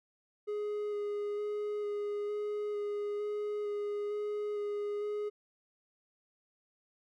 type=tone with vibrato; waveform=triangle; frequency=415 Hz; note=G#4; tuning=1 cent flat; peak=-31 dBFS; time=0.47-5.3 s; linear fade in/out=20 ms; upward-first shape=square; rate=1.1 Hz; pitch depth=10 cents each way; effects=none